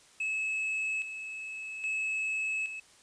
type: tone with tremolo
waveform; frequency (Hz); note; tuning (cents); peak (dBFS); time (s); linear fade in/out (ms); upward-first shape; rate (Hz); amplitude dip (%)
triangle; 2591; E7; -30; -28; 0.2-2.8; 5; square; 0.61; 60
effects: white hiss -59 dBFS RMS until 3.02 s + resampled to 22050 Hz